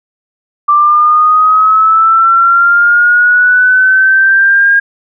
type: linear sweep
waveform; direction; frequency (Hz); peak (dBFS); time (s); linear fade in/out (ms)
sine; up; 1173 to 1624; -4; 0.68-4.8; 10
effects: none